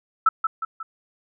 sine tone with echo, 1318.5 Hz, E6, in tune, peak -12 dBFS, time 0.26-0.29 s, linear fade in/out 5 ms, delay 180 ms, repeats 3, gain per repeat -6 dB, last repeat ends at 0.83 s, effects none

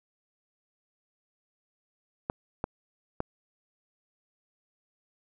clicks, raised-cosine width 1 ms, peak -15 dBFS, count 3, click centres 2.299 / 2.641 / 3.204 s, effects none

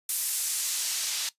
white noise with band-pass filter sweep, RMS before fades -30 dBFS, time 0.09-1.29 s, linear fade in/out 2 ms, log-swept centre 11000 to 4400 Hz, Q 0.86, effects noise-tail reverb RT60 0.1 s tail -17 dB re dry + resampled to 32000 Hz

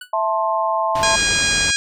25% pulse tone with exponential decay, 1480 Hz, F#6, in tune, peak -25 dBFS, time 0.01-0.13 s, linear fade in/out 5 ms, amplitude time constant 24 ms
sine chord, A minor, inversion second, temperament just, 660 / 880 / 1056 Hz, E5 / A5 / C6, +2 / 0 / +16 cents, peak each -21 dBFS, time 0.13-1.16 s, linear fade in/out 5 ms
pink low-pass noise, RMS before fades -28 dBFS, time 0.95-1.71 s, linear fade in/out 5 ms, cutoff 5500 Hz, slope 12 dB/octave
harmonic tone, 818 Hz, G#5, 26 cents flat, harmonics 2 / 3 / 4 / 5 / 6 / 7 / 8 / 9 / 10, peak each -21 / -23 / -24 / -25 / -26 / -26 / -27 / -28 / -28 dBFS, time 1.03-1.76 s, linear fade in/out 0 ms
effects none

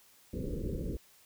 pink low-pass noise, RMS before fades -36 dBFS, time 0.33-0.97 s, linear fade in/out 5 ms, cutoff 530 Hz, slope 96 dB/octave, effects white hiss -62 dBFS RMS until 1.25 s

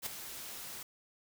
white noise with ADSR envelope, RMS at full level -35 dBFS, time 0.02-0.83 s, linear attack 45 ms, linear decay 4 ms, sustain -10 dB, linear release 4 ms, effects none

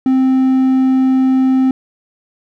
triangle tone, 261.6 Hz, C4, in tune, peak -7 dBFS, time 0.06-1.71 s, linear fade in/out 2 ms, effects none

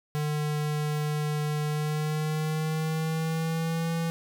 square tone with pitch glide, 150.2 to 165.7 Hz, D3 to E3, +39 to +9 cents, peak -27 dBFS, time 0.15-4.1 s, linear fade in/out 0 ms, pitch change +170 cents, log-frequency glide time 1.67-3.93 s, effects none

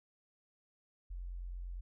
sine tone, 44.31 Hz, F1, 26 cents sharp, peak -40 dBFS, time 1.1-1.81 s, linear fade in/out 10 ms, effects none

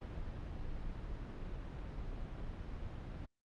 brown noise, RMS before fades -43 dBFS, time 0.01-3.26 s, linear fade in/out 10 ms, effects low-pass 4000 Hz 12 dB/octave + Opus 32 kbps

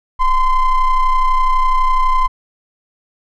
triangle ring-modulated tone, 522 Hz, C5, 4 cents flat, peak -5 dBFS, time 0.19-2.28 s, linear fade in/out 20 ms, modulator 506 Hz, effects none

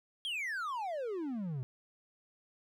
triangle exponential sweep, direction down, 3322 to 120.7 Hz, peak -33 dBFS, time 0.25-1.63 s, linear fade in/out 0 ms, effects none

